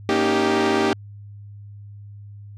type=chord; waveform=sawtooth; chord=Eb dominant seventh; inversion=second; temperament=equal with one note detuned; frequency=233.1 / 282 / 311.1 / 392 Hz; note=Bb3 / Db4 / Eb4 / G4; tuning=0 / +30 / 0 / 0 cents; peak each=-21 / -22 / -20 / -16 dBFS; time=0.09-0.93 s; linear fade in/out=0 ms; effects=added 102 Hz sine -37 dBFS peak until 2.57 s + low-pass 5000 Hz 12 dB/octave